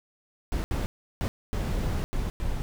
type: noise bursts at uneven times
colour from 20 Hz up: brown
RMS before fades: -28 dBFS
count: 6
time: 0.52-0.64 / 0.71-0.86 / 1.21-1.28 / 1.53-2.04 / 2.13-2.3 / 2.4-2.62 s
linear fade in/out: 0 ms
effects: none